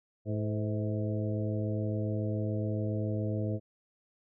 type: harmonic tone with a mistuned harmonic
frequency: 107.1 Hz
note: A2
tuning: 46 cents flat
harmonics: 1 / 2 / 3 / 4 / 5 / 6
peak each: -31 / -37 / -38 / -42 / -40 / -43 dBFS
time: 0.25-3.6 s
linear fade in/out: 50 ms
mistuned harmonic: 5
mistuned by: -55 cents
effects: none